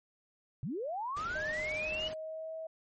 sine linear sweep, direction up, 110 to 2960 Hz, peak -34 dBFS, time 0.63-2.08 s, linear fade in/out 0 ms
pink noise, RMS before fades -46 dBFS, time 1.16-2.14 s, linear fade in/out 10 ms
sine tone with pitch glide, 617 to 642.8 Hz, D#5 to E5, -15 to -44 cents, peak -38 dBFS, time 1.35-2.67 s, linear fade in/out 5 ms, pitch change +71 cents, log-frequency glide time 1.75-2.54 s
effects MP3 32 kbps

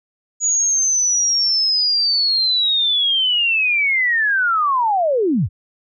sine linear sweep, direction down, 6840 to 63.7 Hz, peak -14 dBFS, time 0.4-5.49 s, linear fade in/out 50 ms, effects none

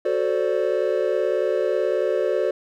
triangle chord, D dominant seventh, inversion first, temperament equal with one note detuned, 370 / 440 / 523.3 / 581.6 Hz, F#4 / A4 / C5 / D5, 0 / 0 / 0 / -17 cents, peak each -23 dBFS, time 0.05-2.51 s, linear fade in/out 5 ms, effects none

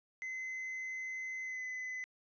triangle tone with pitch glide, 2048 to 2020 Hz, C7 to B6, -38 to +39 cents, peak -37 dBFS, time 0.22-2.04 s, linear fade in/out 0 ms, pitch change -23 cents, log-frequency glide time 1.43-1.64 s, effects resampled to 16000 Hz

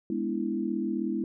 sine chord, E dominant seventh, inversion first, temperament equal, 207.7 / 246.9 / 293.7 / 329.6 Hz, G#3 / B3 / D4 / E4, 0 / 0 / 0 / 0 cents, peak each -32 / -33 / -36 / -31 dBFS, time 0.1-1.24 s, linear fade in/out 2 ms, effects none

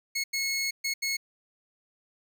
20% pulse tone bursts at uneven times, 2182 Hz, C#7, 28 cents flat, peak -22 dBFS, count 4, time 0.15-0.24 / 0.33-0.71 / 0.84-0.94 / 1.02-1.17 s, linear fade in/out 10 ms, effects none

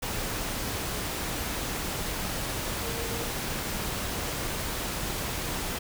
sine tone in noise, 462.9 Hz, A#4, 12 cents flat, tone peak -38 dBFS, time 2.83-3.24 s, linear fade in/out 10 ms, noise pink, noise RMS -32 dBFS, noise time 0.02-5.79 s, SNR -9 dB, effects none

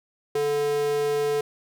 square tone with high-pass filter, 145.5 Hz, D3, 16 cents flat, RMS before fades -24 dBFS, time 0.35-1.41 s, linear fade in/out 5 ms, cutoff 380 Hz, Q 6.6, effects none

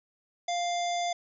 harmonic tone, 698.5 Hz, F5, in tune, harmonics 1 / 3 / 5 / 7 / 9 / 10, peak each -28 / -39 / -38 / -44 / -43 / -46 dBFS, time 0.48-1.13 s, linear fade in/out 5 ms, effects none

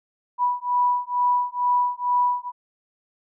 sine beating tone pair, 981 / 983.2 Hz, B5 / B5, -12 / -8 cents, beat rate 2.2 Hz, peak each -22 dBFS, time 0.38-2.52 s, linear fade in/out 50 ms, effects none

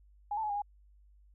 sine tone with pitch steps, 826 / 885 / 847 / 812 / 822 Hz, G#5 / A5 / G#5 / G#5 / G#5, -10 / +10 / +34 / -39 / -18 cents, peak -31 dBFS, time 0.31-0.62 s, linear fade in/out 5 ms, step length 62 ms, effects added 50 Hz sine -58 dBFS peak until 1.34 s

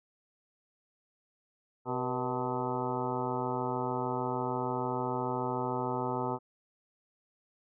harmonic tone with a mistuned harmonic, 126.6 Hz, B2, 43 cents sharp, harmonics 1 / 2 / 3 / 4 / 5 / 6 / 7 / 8 / 9 / 10, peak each -39 / -38 / -37 / -39 / -42 / -41 / -36 / -42 / -46 / -42 dBFS, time 1.85-6.39 s, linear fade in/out 50 ms, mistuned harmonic 4, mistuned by -71 cents, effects none

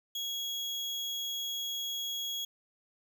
35% pulse tone, 3322 Hz, G#7, in tune, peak -32 dBFS, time 0.15-2.45 s, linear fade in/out 5 ms, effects none

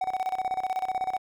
triangle tone with tremolo, 751 Hz, F#5, 26 cents sharp, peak -22 dBFS, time 0.01-1.18 s, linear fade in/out 5 ms, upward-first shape square, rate 16 Hz, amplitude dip 80%, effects none

